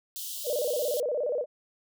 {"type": "high-pass noise", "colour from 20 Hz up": "white", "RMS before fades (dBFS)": -37, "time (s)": [0.16, 1], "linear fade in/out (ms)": 0, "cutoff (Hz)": 2900, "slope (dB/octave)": 96}
{"type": "tone with vibrato", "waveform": "sine", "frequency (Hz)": 541, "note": "C#5", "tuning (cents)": -42, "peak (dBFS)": -26, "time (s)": [0.44, 1.46], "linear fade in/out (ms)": 50, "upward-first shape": "square", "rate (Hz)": 17, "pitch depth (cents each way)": 170}
{"effects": []}